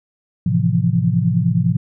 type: chord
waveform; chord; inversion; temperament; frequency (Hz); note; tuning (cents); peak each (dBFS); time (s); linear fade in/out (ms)
sine; F major seventh; first; equal; 110 / 130.81 / 164.81 / 174.61; A2 / C3 / E3 / F3; 0 / 0 / 0 / 0; -20 / -20 / -19 / -18; 0.46-1.77; 5
effects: none